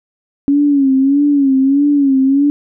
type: tone with vibrato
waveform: sine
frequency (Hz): 277.5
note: C#4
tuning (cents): +2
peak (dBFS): -8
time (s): 0.48-2.5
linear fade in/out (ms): 0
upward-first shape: sine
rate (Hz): 1.6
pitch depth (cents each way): 82
effects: none